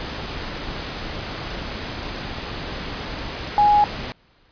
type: tone in noise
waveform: sine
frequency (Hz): 830.6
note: G#5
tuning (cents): 0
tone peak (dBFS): -12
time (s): 3.58-3.84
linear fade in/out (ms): 0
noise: pink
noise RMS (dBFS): -30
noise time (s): 0-4.12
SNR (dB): +15
effects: pink hiss -58 dBFS RMS until 4.51 s + resampled to 11025 Hz